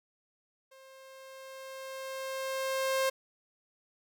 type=tone with level ramp; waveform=sawtooth; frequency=531 Hz; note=C5; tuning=25 cents sharp; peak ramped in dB=-50 to -22 dBFS; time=0.71-3.1 s; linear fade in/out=10 ms; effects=none